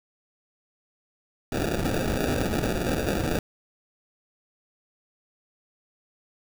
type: noise with sample-and-hold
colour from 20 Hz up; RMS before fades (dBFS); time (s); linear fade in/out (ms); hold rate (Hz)
white; -26; 1.52-3.39; 2; 1050
effects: none